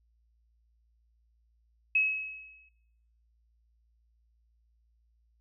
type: tone with exponential decay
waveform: sine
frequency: 2568 Hz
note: E7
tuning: 46 cents flat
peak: -21 dBFS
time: 1.95-2.69 s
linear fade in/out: 5 ms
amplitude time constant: 160 ms
effects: noise-tail reverb RT60 0.8 s tail -21 dB re dry + added 57 Hz sine -66 dBFS peak until 5.4 s